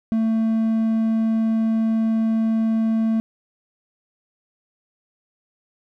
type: tone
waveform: triangle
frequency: 223.2 Hz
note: A3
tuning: 25 cents sharp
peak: -15 dBFS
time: 0.12-3.2 s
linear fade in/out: 0 ms
effects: none